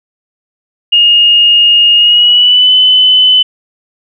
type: tone with pitch glide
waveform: sine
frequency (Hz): 2850 to 3019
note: F7 to F#7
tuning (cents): +34 to +34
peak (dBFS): -3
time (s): 0.92-3.43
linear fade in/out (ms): 10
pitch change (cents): +100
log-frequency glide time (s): 1.96-2.73
effects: none